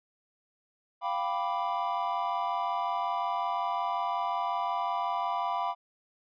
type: chord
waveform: triangle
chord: G dominant seventh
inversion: third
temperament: equal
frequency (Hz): 698.5 / 784 / 987.8 / 1174.7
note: F5 / G5 / B5 / D6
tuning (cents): 0 / 0 / 0 / 0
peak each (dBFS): -32 / -33 / -30 / -34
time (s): 1.01-5.75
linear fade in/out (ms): 50
effects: resampled to 11025 Hz